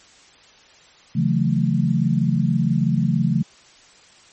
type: chord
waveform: sine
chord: F# minor seventh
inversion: second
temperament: equal with one note detuned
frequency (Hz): 138.59 / 164.81 / 183.3 / 220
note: C#3 / E3 / F#3 / A3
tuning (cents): 0 / 0 / -16 / 0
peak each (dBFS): -21 / -21 / -23 / -22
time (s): 1.15-3.43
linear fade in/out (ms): 10
effects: white hiss -50 dBFS RMS until 4.32 s + MP3 32 kbps